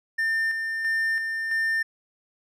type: tone with tremolo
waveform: triangle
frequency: 1800 Hz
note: A6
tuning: 39 cents sharp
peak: -20 dBFS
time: 0.18-1.83 s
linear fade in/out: 10 ms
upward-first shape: square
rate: 1.5 Hz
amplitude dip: 40%
effects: none